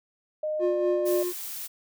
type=tone with pitch glide; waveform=sine; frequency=614 to 598.9 Hz; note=D#5 to D5; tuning=-23 to +34 cents; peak=-26 dBFS; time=0.43-1.23 s; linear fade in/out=5 ms; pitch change=-43 cents; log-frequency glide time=0.64-0.69 s
type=tone with tremolo; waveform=triangle; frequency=356.1 Hz; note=F4; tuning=34 cents sharp; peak=-20 dBFS; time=0.59-1.33 s; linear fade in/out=50 ms; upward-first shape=sine; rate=4.1 Hz; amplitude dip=45%
type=noise; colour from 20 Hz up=blue; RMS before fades=-36 dBFS; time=1.05-1.68 s; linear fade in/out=20 ms
effects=none